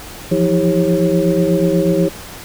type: tone cluster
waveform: sine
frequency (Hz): 169.1 / 177.3 / 322 / 397.1 / 544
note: E3 / F3 / E4 / G4 / C#5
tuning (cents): +44 / +26 / -41 / +22 / -33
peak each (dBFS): -18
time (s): 0.31-2.09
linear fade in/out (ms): 10
effects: pink hiss -33 dBFS RMS until 2.44 s